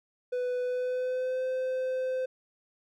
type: tone with pitch glide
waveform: triangle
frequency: 497 to 515.4 Hz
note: B4 to C5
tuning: +11 to -26 cents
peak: -26 dBFS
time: 0.32-2.26 s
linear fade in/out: 10 ms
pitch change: +63 cents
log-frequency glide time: 0.62-1.45 s
effects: none